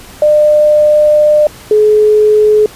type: tone pair in turn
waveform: sine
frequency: 601 / 425 Hz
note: D5 / G#4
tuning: +40 / +40 cents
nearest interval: tritone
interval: 600 cents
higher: first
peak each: -4 dBFS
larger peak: neither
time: 0.22-1.47 / 1.71-2.66 s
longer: first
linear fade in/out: 2 ms
effects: pink hiss -34 dBFS RMS until 2.75 s + resampled to 32000 Hz